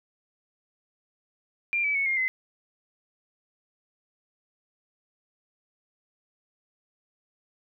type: tone with pitch steps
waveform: sine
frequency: 2385 / 2296 / 2210 / 2127 / 2048 Hz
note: D7 / D7 / C#7 / C7 / C7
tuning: +26 / -40 / -6 / +28 / -38 cents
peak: -23 dBFS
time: 1.73-2.28 s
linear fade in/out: 0 ms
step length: 110 ms
effects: none